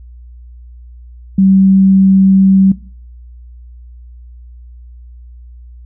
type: tone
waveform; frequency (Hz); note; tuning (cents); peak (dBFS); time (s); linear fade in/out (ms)
sine; 192.3; G3; -33; -5; 1.38-2.72; 5
effects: noise-tail reverb RT60 0.5 s tail -20 dB re dry + added 60 Hz sine -32 dBFS peak until 5.85 s